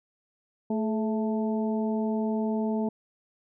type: harmonic tone with a mistuned harmonic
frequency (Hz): 220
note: A3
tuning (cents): 0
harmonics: 1 / 2 / 3 / 4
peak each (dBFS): -26 / -32 / -36 / -38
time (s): 0.7-2.89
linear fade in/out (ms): 5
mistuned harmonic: 2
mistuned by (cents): -49
effects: none